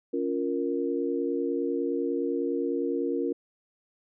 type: chord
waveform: sine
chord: Bb minor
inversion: first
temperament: just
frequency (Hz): 279.7 / 349.6 / 466.2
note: Db4 / F4 / Bb4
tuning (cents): +16 / +2 / 0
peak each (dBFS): -30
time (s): 0.13-3.33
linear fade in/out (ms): 10
effects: none